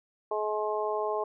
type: harmonic tone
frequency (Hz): 212.5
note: G#3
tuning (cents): +40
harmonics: 2 / 3 / 4 / 5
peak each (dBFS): -31 / -33 / -34 / -35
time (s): 0.31-1.24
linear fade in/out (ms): 5
effects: none